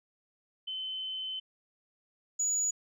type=tone pair in turn; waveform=sine; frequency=3057 / 6863 Hz; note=G7 / A8; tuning=-44 / -44 cents; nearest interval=octave + major second; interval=1400 cents; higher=second; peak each=-34 / -26 dBFS; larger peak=second; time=0.67-1.4 / 2.39-2.71 s; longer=first; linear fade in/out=10 ms; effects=tanh soft clip ceiling -22 dBFS